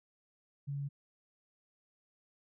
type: tone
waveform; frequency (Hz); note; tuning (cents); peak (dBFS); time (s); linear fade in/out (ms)
sine; 141.1; C#3; +31; -35; 0.67-0.89; 20
effects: none